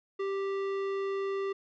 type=tone with tanh clipping; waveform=sine; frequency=392 Hz; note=G4; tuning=in tune; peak=-32 dBFS; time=0.19-1.53 s; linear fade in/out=10 ms; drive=15 dB; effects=none